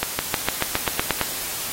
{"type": "accelerating click train", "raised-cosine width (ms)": 0.3, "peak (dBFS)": -3, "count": 10, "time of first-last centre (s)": [0.03, 1.213], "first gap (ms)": 160, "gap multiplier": 0.95, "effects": ["white hiss -29 dBFS RMS until 1.72 s", "AAC 48 kbps"]}